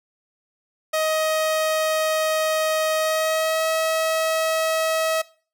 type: tone with pitch glide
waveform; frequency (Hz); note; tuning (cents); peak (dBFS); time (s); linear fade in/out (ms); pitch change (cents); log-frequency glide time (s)
sawtooth; 629 to 641.5; D#5 to E5; +19 to -47; -16; 0.93-5.22; 10; +34; 2.97-3.68
effects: noise-tail reverb RT60 0.4 s tail -20 dB re dry